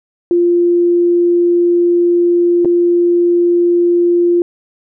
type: tone with dropouts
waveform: sine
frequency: 347.8 Hz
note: F4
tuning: 7 cents flat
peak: -8 dBFS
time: 0.31-4.42 s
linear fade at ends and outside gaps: 1 ms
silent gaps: 2.648-2.655 s
effects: none